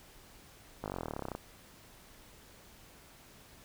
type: slowing click train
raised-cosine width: 1 ms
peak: -23 dBFS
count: 21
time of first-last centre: 0.84-1.351 s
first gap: 19 ms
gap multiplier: 1.03
effects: pink hiss -57 dBFS RMS until 3.64 s